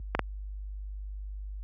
clicks, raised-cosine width 0.5 ms, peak -10 dBFS, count 2, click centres 0.15 / 0.193 s, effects added 50 Hz sine -27 dBFS peak until 1.63 s + high-pass 80 Hz 12 dB/octave

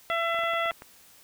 harmonic tone, 671 Hz, E5, 31 cents sharp, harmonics 1 / 2 / 3 / 4 / 5, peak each -29 / -29 / -31 / -37 / -37 dBFS, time 0.1-0.71 s, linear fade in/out 0 ms
clicks, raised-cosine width 0.5 ms, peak -27 dBFS, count 7, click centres 0.345 / 0.39 / 0.436 / 0.536 / 0.658 / 0.717 / 0.821 s
effects white hiss -55 dBFS RMS until 1.23 s

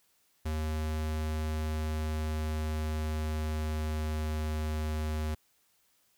square tone with pitch glide, 77.78 to 77.24 Hz, D#2 to D#2, 0 to -12 cents, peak -31 dBFS, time 0.45-5.35 s, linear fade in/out 10 ms, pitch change -12 cents, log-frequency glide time 1.48-4.68 s, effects white hiss -70 dBFS RMS until 6.17 s

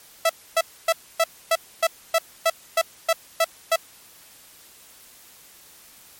sawtooth tone bursts, 659.3 Hz, E5, in tune, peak -12 dBFS, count 12, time 0.25-3.76 s, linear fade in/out 5 ms, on 45 ms, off 270 ms, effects white hiss -49 dBFS RMS until 6.19 s + MP3 64 kbps

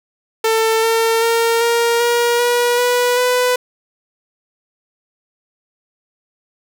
sawtooth tone with pitch steps, 446.5 / 453.5 / 460.6 / 467.9 / 475.2 / 482.7 / 490.3 / 498 Hz, A4 / A#4 / A#4 / A#4 / A#4 / B4 / B4 / B4, +25 / -48 / -21 / +6 / +33 / -40 / -13 / +14 cents, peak -9 dBFS, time 0.44-3.56 s, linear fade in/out 5 ms, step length 390 ms, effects none

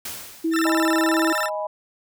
white noise with exponential decay, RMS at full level -30 dBFS, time 0.05-0.93 s, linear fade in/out 5 ms, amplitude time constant 190 ms
sine tone, 325.4 Hz, E4, 22 cents flat, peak -19 dBFS, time 0.44-1.33 s, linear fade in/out 10 ms
40% pulse tone with vibrato, 1549 Hz, G6, 21 cents flat, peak -22 dBFS, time 0.51-1.5 s, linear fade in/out 50 ms, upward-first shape square, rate 19 Hz, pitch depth 260 cents each way
sine chord, G# minor, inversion second, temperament equal, 622.3 / 830.6 / 987.8 Hz, D#5 / G#5 / B5, 0 / 0 / 0 cents, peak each -26 / -31 / -31 dBFS, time 0.65-1.67 s, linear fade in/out 5 ms
effects none

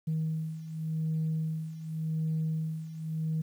sine beating tone pair, 158 / 158.88 Hz, D#3 / D#3, +27 / +37 cents, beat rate 0.88 Hz, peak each -34 / -30 dBFS, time 0.07-3.42 s, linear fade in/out 10 ms, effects tanh soft clip ceiling -24 dBFS + 10-bit

